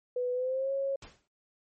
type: tone with pitch glide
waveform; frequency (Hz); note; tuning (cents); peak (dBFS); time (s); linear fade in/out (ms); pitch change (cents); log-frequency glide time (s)
sine; 495.9 to 547.1; B4 to C#5; +7 to -23; -28; 0.16-0.96; 5; +170; 0.33-0.72
type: noise with exponential decay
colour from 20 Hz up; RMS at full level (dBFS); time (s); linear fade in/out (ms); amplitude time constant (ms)
pink; -44; 1.02-1.28; 5; 56
effects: MP3 32 kbps